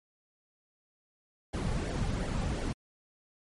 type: noise with flanger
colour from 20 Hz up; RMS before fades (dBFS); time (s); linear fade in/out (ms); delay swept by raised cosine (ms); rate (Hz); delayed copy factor
brown; -32; 1.53-2.73; 10; 0.77 to 3.17; 2.8; -0.6
effects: MP3 48 kbps

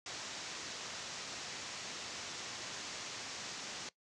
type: low-pass noise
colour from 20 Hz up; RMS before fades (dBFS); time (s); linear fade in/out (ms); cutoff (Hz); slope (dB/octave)
white; -45; 0.06-3.89; 2; 7000; 48
effects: noise-tail reverb RT60 0.1 s tail -19 dB re dry + high-pass 100 Hz 12 dB/octave

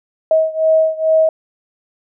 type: beating tone pair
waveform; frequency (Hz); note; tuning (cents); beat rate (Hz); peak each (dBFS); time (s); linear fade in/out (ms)
sine; 636 / 638.3; D#5 / D#5; +38 / +44; 2.3; -13 / -15; 0.31-1.29; 2
effects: none

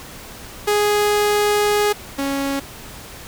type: tone pair in turn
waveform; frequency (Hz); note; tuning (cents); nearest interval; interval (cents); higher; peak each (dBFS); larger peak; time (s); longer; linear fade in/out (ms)
sawtooth; 415.3 / 276.4; G#4 / C#4; 0 / -5; perfect fifth; 705; first; -11 / -16; first; 0.67-1.93 / 2.18-2.6; first; 10
effects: pink hiss -37 dBFS RMS until 3.27 s

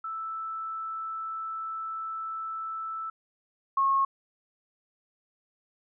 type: tone pair in turn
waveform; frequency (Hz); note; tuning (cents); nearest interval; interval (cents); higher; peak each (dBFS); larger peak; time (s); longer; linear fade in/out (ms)
sine; 1318.5 / 1088.7; E6 / C#6; 0 / -32; minor third; 332; first; -32 / -21; second; 0.04-3.1 / 3.77-4.05; first; 5
effects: none

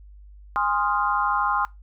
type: chord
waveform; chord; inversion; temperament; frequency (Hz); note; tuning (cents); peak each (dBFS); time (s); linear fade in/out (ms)
sine; F minor seventh; first; equal with one note detuned; 821.1 / 1046.5 / 1244.5 / 1396.9; Ab5 / C6 / Eb6 / F6; -20 / 0 / 0 / 0; -26 / -24 / -26 / -28; 0.56-1.65; 0
effects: noise-tail reverb RT60 0.2 s tail -22 dB re dry + added 50 Hz sine -43 dBFS peak until 1.82 s

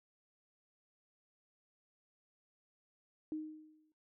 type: tone with exponential decay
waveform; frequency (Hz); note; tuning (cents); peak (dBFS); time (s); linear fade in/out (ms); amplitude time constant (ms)
sine; 310; D#4; -6; -35; 3.32-3.92; 1; 130
effects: noise-tail reverb RT60 0.4 s tail -25 dB re dry

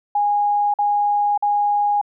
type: tone bursts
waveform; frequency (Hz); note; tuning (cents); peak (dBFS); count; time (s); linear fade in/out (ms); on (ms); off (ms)
sine; 823; G#5; -16; -15; 3; 0.15-2.014; 5; 590; 47
effects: none

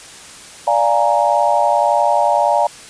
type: chord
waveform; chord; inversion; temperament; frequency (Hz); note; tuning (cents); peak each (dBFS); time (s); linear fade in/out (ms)
sine; Bb dominant seventh; first; equal; 587.3 / 698.5 / 830.6 / 932.3; D5 / F5 / Ab5 / Bb5; 0 / 0 / 0 / 0; -17; 0.67-2.67; 5
effects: white hiss -37 dBFS RMS until 2.89 s + resampled to 22050 Hz

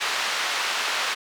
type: band-pass noise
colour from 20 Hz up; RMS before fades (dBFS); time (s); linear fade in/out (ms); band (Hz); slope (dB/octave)
pink; -26; 0-1.15; 20; 1100 to 4700; 12
effects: none

